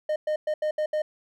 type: tone bursts at uneven times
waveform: triangle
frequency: 612 Hz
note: D#5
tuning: 29 cents flat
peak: -21 dBFS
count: 6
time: 0.09-0.16 / 0.27-0.36 / 0.47-0.54 / 0.62-0.71 / 0.78-0.86 / 0.93-1.02 s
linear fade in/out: 5 ms
effects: none